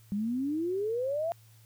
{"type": "exponential sweep", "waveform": "sine", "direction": "up", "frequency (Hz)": [196, 693], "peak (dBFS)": -28, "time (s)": [0.12, 1.32], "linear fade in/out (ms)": 0, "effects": ["added 111 Hz sine -55 dBFS peak until 1.65 s", "white hiss -63 dBFS RMS until 1.65 s"]}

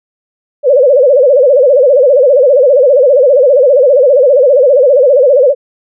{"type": "tone with vibrato", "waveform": "sine", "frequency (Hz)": 538, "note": "C5", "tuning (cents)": 48, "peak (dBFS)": -3, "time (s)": [0.63, 5.55], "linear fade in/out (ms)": 50, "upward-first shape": "sine", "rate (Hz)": 15, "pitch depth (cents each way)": 170, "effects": []}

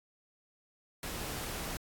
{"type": "noise", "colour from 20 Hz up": "pink", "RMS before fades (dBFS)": -39, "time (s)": [1.03, 1.77], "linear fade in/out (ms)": 2, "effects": ["AAC 64 kbps"]}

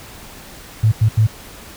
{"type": "tone bursts at uneven times", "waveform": "sine", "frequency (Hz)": 109.3, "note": "A2", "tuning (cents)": -11, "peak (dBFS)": -9, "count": 3, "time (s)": [[0.83, 0.92], [1.01, 1.09], [1.17, 1.27]], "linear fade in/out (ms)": 10, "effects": ["pink hiss -38 dBFS RMS until 1.76 s"]}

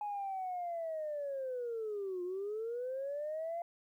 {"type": "linear two-way sweep", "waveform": "sine", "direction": "down then up", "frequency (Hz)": [840, 351.6, 692], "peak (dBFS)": -35, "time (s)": [0.01, 3.62], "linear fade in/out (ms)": 2, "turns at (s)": 2.23, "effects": ["tanh soft clip ceiling -32 dBFS", "12-bit"]}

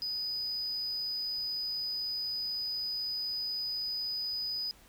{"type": "tone", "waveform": "sine", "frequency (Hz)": 4978, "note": "D#8", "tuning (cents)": 0, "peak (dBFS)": -30, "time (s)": [0.02, 4.71], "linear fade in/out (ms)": 0, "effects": ["tanh soft clip ceiling -31 dBFS", "pink hiss -59 dBFS RMS until 4.88 s"]}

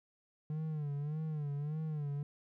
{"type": "tone with vibrato", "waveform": "triangle", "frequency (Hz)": 150.1, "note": "D3", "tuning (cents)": 38, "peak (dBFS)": -33, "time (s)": [0.5, 2.23], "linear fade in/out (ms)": 2, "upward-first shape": "sine", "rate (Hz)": 1.7, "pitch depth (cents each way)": 92, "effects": []}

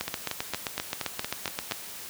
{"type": "two click trains", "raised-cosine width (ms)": 0.2, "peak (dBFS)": [-11, -12], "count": [14, 8], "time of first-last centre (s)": [[0.01, 1.721], [0.08, 1.712]], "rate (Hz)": [7.6, 4.29], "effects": ["white hiss -41 dBFS RMS until 2.09 s", "high-pass 60 Hz 12 dB/octave"]}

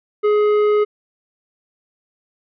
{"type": "tone with tanh clipping", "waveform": "sine", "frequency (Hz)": 419.4, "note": "G#4", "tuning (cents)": 17, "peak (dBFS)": -14, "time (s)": [0.23, 0.85], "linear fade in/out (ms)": 20, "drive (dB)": 10, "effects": []}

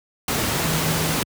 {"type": "tone in noise", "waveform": "sine", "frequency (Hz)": 159.7, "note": "D#3", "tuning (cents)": 45, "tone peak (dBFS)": -25, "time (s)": [0.64, 1.16], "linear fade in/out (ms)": 2, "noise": "pink", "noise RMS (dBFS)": -22, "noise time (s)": [0.28, 1.23], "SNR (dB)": -6, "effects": ["high-pass 80 Hz 12 dB/octave"]}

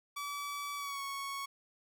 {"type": "tone with pitch glide", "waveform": "sawtooth", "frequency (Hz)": [1148, 1107.6], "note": ["D6", "C#6"], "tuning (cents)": [-40, -2], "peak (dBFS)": -34, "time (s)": [0.16, 1.46], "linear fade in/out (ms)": 10, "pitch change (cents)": -62, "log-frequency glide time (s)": [0.76, 1.02], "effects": []}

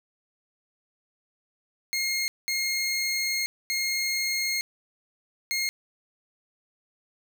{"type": "tone bursts at uneven times", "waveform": "20% pulse", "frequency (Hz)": 2141, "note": "C7", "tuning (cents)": 39, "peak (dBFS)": -20, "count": 4, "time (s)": [[1.93, 2.28], [2.48, 3.46], [3.7, 4.61], [5.51, 5.69]], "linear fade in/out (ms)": 0, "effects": []}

